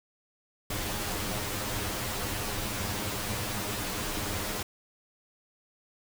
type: noise with comb filter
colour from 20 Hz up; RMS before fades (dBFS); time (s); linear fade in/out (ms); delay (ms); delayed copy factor
pink; -33; 0.7-4.63; 5; 9.7; +0.8
effects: none